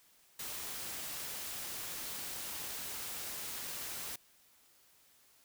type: noise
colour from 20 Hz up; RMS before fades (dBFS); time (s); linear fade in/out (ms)
white; -42; 0.39-4.16; 5
effects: white hiss -66 dBFS RMS until 5.44 s